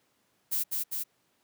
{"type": "noise with echo", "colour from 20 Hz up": "violet", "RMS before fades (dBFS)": -29, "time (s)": [0.51, 0.64], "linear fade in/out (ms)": 20, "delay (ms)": 200, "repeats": 2, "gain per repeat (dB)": -2, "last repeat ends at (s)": 1.04, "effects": ["pink hiss -71 dBFS RMS until 1.43 s", "high-pass 150 Hz 12 dB/octave"]}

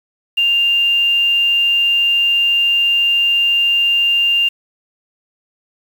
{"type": "tone with quantisation", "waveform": "sine", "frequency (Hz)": 2794, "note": "F7", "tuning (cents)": 0, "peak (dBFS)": -11, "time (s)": [0.37, 4.49], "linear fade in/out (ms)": 10, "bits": 6, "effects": []}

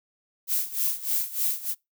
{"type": "noise with tremolo", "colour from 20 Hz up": "violet", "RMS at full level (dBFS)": -24, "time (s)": [0.47, 1.75], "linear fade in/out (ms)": 50, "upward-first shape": "sine", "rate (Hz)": 3.3, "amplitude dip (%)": 85, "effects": ["noise-tail reverb RT60 0.2 s tail -25 dB re dry"]}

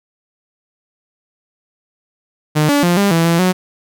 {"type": "tone with pitch steps", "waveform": "sawtooth", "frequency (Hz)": [152.2, 287.5, 174.8, 200.7, 165.7, 168.2, 183.7], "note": ["D#3", "D4", "F3", "G3", "E3", "E3", "F#3"], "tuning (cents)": [-38, -37, 2, 41, 9, 35, -12], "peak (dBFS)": -7, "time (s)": [2.55, 3.53], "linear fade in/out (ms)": 20, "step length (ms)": 140, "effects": []}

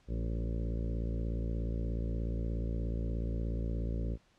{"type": "harmonic tone with a mistuned harmonic", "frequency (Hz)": 56.8, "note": "A#1", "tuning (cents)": -44, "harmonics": [1, 2, 3, 4, 5, 6, 7, 8, 9, 10], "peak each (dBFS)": [-33, -39, -43, -45, -47, -49, -50, -51, -52, -53], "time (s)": [0.07, 4.18], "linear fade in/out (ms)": 50, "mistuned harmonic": 4, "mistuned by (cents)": -32, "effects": ["pink hiss -68 dBFS RMS until 4.38 s", "low-pass 6000 Hz 12 dB/octave"]}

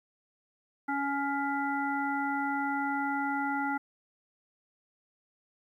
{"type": "harmonic tone with a mistuned harmonic", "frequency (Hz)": 279.8, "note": "C#4", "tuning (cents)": 16, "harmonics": [1, 3, 5, 7], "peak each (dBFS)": [-33, -32, -34, -40], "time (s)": [0.88, 3.78], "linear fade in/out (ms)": 10, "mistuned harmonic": 7, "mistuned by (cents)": 27, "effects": ["11-bit"]}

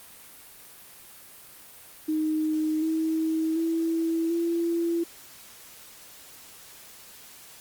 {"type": "tone with pitch steps", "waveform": "sine", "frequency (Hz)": [311.1, 319.7, 328.5, 337.5], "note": ["D#4", "D#4", "E4", "E4"], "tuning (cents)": [0, 47, -6, 41], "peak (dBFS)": -23, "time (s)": [2.08, 5.04], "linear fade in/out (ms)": 10, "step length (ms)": 740, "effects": ["white hiss -48 dBFS RMS until 7.6 s", "Opus 32 kbps"]}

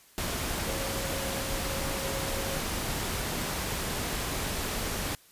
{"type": "tone in noise", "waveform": "sine", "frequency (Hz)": 543, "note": "C#5", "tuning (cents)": -36, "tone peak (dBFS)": -38, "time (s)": [0.67, 2.59], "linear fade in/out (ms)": 0, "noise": "pink", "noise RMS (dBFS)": -32, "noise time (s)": [0.18, 5.15], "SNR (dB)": -9, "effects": ["white hiss -58 dBFS RMS until 5.31 s", "resampled to 32000 Hz"]}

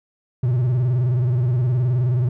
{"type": "tone with vibrato", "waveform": "triangle", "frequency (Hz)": 123.9, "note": "B2", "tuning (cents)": 6, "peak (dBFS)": -14, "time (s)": [0.43, 2.29], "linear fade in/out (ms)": 5, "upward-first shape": "square", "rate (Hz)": 19, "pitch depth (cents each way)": 88, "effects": []}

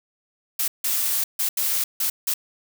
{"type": "noise bursts at uneven times", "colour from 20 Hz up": "blue", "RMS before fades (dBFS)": -23, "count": 6, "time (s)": [[0.59, 0.68], [0.84, 1.24], [1.39, 1.49], [1.57, 1.84], [2, 2.1], [2.27, 2.34]], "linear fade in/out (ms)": 5, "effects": []}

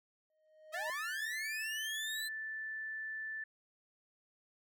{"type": "tone with exponential growth", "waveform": "triangle", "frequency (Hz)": 622.3, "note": "D#5", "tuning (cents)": 0, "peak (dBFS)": -37, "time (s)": [0.3, 0.9], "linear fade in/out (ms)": 1, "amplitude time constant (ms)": 130}
{"type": "linear sweep", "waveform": "sawtooth", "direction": "up", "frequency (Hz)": [607, 4111], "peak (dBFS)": -37, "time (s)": [0.72, 2.29], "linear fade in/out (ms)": 20}
{"type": "tone", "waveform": "sine", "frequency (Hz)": 1759, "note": "A6", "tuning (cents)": -1, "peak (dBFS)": -39, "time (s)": [0.74, 3.44], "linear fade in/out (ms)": 5}
{"effects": []}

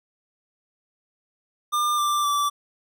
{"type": "tone with pitch steps", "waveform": "square", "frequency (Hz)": [1200, 1180.7, 1161.8], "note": ["D6", "D6", "D6"], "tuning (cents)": [37, 9, -19], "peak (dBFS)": -21, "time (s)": [1.72, 2.5], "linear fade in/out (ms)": 20, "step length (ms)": 260, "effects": []}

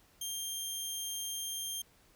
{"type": "tone", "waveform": "15% pulse", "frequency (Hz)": 3189, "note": "G7", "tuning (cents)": 29, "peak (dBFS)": -29, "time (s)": [0.21, 1.82], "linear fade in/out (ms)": 5, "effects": ["pink hiss -65 dBFS RMS until 2.15 s"]}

